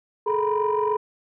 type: tone cluster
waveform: sine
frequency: 423.9 / 446.7 / 959 / 1006 Hz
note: G#4 / A4 / A#5 / B5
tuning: +35 / +26 / +49 / +32 cents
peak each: -22 / -30 / -25 / -26 dBFS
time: 0.26-0.97 s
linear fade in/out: 10 ms
effects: tanh soft clip ceiling -13 dBFS